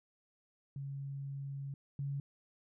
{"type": "tone pair in turn", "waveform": "sine", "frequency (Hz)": [138.59, 139.96], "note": ["C#3", "C#3"], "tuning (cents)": [0, 17], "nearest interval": "unison", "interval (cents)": 17, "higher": "second", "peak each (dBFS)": [-39, -35], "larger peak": "second", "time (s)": [[0.76, 1.74], [1.99, 2.2]], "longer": "first", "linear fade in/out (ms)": 2, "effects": []}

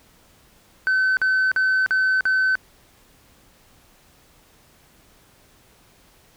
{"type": "tone bursts", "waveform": "sine", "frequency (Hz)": 1525, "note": "G6", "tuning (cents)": -48, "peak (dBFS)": -14, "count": 5, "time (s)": [0.87, 2.554], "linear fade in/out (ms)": 0, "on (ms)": 300, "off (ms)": 46, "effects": ["tanh soft clip ceiling -15 dBFS", "pink hiss -55 dBFS RMS until 6.36 s"]}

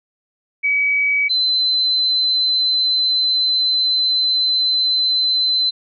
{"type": "tone pair in turn", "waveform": "sine", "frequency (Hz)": [2275, 4054], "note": ["C#7", "B7"], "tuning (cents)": [44, 45], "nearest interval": "minor seventh", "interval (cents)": 1001, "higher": "second", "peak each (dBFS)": -14, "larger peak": "neither", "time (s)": [[0.63, 1.29], [1.29, 5.71]], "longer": "second", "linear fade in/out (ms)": 20, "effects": []}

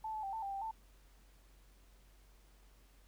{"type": "tone with pitch steps", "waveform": "sine", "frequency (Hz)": [877, 865, 782, 889, 790, 785, 888], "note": ["A5", "A5", "G5", "A5", "G5", "G5", "A5"], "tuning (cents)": [-6, -30, -4, 18, 13, 2, 16], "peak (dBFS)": -38, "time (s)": [0.04, 0.712], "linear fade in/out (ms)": 5, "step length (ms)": 96, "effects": ["added 47 Hz sine -61 dBFS peak until 3.07 s", "pink hiss -69 dBFS RMS until 3.07 s"]}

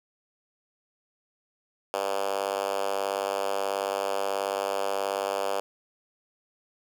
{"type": "tone with high-pass filter", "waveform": "5% pulse", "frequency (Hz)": 98.5, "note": "G2", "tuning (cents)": 9, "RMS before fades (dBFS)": -29, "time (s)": [1.94, 5.6], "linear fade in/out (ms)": 0, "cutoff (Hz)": 530, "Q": 2.6, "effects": []}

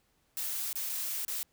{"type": "noise with dropouts", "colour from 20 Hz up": "blue", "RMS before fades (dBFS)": -35, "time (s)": [0.37, 1.43], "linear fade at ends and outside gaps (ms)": 0, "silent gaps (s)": [[0.729, 0.756], [0.892, 0.896], [1.25, 1.281]], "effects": ["pink hiss -72 dBFS RMS until 1.52 s"]}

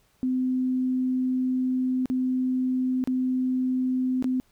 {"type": "tone with dropouts", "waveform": "sine", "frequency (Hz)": 256.1, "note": "C4", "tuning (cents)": -37, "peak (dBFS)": -22, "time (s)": [0.23, 4.4], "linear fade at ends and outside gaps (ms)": 0, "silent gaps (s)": [[2.057, 2.1], [3.04, 3.074], [4.225, 4.243]], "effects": ["pink hiss -65 dBFS RMS until 4.51 s"]}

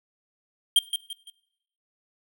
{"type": "tone with echo", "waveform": "square", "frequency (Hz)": 3185, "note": "G7", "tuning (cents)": 27, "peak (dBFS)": -15, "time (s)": [0.76, 0.79], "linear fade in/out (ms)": 2, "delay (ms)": 170, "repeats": 3, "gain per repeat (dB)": -9, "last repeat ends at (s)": 1.3, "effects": ["noise-tail reverb RT60 0.8 s tail -19 dB re dry"]}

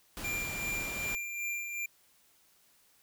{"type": "noise", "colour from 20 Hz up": "pink", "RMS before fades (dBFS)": -41, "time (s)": [0.17, 1.15], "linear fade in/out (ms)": 0}
{"type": "tone with tremolo", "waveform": "square", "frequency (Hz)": 2379, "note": "D7", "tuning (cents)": 22, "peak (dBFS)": -33, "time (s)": [0.24, 1.86], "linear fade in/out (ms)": 5, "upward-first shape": "sine", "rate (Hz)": 2.6, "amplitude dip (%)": 45}
{"effects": ["white hiss -66 dBFS RMS until 3.02 s"]}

